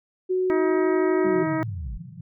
sine tone, 370 Hz, F#4, in tune, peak -20 dBFS, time 0.29-1.44 s, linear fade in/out 20 ms
harmonic tone, 317.6 Hz, D#4, 36 cents sharp, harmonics 1 / 2 / 3 / 4 / 5 / 6 / 7, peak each -24 / -30 / -33 / -34 / -39 / -36 / -42 dBFS, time 0.5-1.63 s, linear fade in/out 0 ms
sine linear sweep, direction down, 207.7 to 41.2 Hz, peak -29 dBFS, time 1.24-1.98 s, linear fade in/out 10 ms
pink band-pass noise, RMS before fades -40 dBFS, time 1.26-2.21 s, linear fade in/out 5 ms, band 110 to 180 Hz, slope 96 dB/octave
effects none

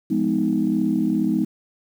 sine chord, F half-diminished seventh, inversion none, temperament just, 174.61 / 209.5 / 251.4 / 314.3 Hz, F3 / Ab3 / Cb4 / Eb4, 0 / +15 / +31 / +18 cents, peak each -27 / -22 / -23 / -22 dBFS, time 0.1-1.45 s, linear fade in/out 10 ms, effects tanh soft clip ceiling -8 dBFS + 8-bit

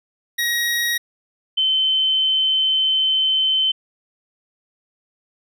25% pulse / sine tone pair in turn, 1893 / 3073 Hz, A#6 / G7, +26 / -35 cents, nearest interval minor sixth, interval 839 cents, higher second, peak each -15 dBFS, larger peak neither, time 0.38-0.98 / 1.57-3.72 s, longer second, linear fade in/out 10 ms, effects none

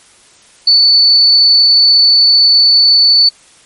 sine tone, 4482 Hz, C#8, 18 cents sharp, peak -4 dBFS, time 0.67-3.29 s, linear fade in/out 5 ms, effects white hiss -44 dBFS RMS until 3.65 s + MP3 48 kbps

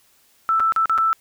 sine tone with dropouts, 1323 Hz, E6, 6 cents sharp, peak -15 dBFS, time 0.49-1.13 s, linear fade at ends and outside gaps 0 ms, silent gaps 0.597-0.603 / 0.722-0.762 / 0.857-0.896 / 0.978-0.984 s, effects white hiss -58 dBFS RMS until 1.2 s

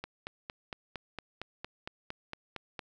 click train, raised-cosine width 0.3 ms, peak -22 dBFS, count 13, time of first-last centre 0.04-2.792 s, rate 4.36 Hz, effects none

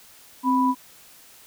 sine tone pair together, 261.3 / 987.8 Hz, C4 / B5, -2 / 0 cents, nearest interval octave + major seventh, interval 2302 cents, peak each -20 dBFS, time 0.43-0.75 s, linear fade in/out 50 ms, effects white hiss -50 dBFS RMS until 1.46 s

